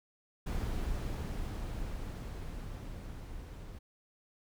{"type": "noise with level ramp", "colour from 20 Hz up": "brown", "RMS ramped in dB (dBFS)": [-34, -46], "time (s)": [0.46, 3.79], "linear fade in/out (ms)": 10, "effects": []}